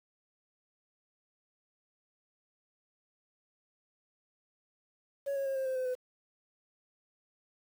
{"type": "tone with pitch steps", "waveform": "sine", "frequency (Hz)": [558, 548.7, 539.6, 530.7, 521.8, 513.2, 504.6], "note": ["C#5", "C#5", "C#5", "C5", "C5", "C5", "B4"], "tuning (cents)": [11, -18, -47, 24, -5, -34, 37], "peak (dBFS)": -28, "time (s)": [5.26, 5.953], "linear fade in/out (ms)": 20, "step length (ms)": 99, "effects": ["tanh soft clip ceiling -30 dBFS", "9-bit"]}